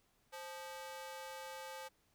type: ring-modulated tone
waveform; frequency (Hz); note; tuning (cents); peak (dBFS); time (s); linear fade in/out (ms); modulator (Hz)
sawtooth; 698.5; F5; 0; -39; 0.32-1.89; 20; 172
effects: pink hiss -75 dBFS RMS until 2.14 s